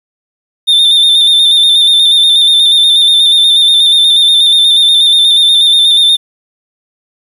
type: tone with vibrato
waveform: triangle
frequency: 3605 Hz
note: A7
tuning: 41 cents sharp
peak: -3 dBFS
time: 0.67-6.17 s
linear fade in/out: 20 ms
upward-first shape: square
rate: 8.3 Hz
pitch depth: 30 cents each way
effects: 7-bit